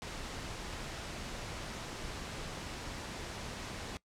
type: noise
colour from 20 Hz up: pink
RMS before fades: -42 dBFS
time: 0.02-3.97 s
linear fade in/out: 0 ms
effects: noise-tail reverb RT60 0.1 s tail -21 dB re dry + low-pass 7000 Hz 12 dB/octave